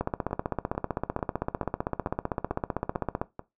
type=two click trains; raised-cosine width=1 ms; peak=-22 / -13 dBFS; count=8 / 51; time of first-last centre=0.31-3.394 / 0.01-3.215 s; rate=2.27 / 15.6 Hz; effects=noise-tail reverb RT60 0.2 s tail -17 dB re dry